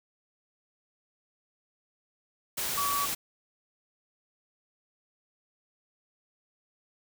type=tone in noise; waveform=sine; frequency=1138 Hz; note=C#6; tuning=45 cents sharp; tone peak=-28 dBFS; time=2.77-3.06 s; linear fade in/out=10 ms; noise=white; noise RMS=-32 dBFS; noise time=2.57-3.15 s; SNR=+1 dB; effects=none